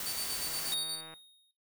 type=noise; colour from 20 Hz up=white; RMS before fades=-38 dBFS; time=0-0.74 s; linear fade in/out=2 ms
type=tone with tremolo; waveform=25% pulse; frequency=4554 Hz; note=C#8; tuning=46 cents sharp; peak=-31 dBFS; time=0.06-1.01 s; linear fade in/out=5 ms; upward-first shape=square; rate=8.4 Hz; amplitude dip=55%
type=click train; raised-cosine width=0.5 ms; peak=-36 dBFS; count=108; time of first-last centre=0.47-1.139 s; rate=160 Hz
type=tone with exponential decay; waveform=square; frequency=3729 Hz; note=A#7; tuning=in tune; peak=-29 dBFS; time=0.72-1.51 s; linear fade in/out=2 ms; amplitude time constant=170 ms
effects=noise-tail reverb RT60 0.3 s tail -18 dB re dry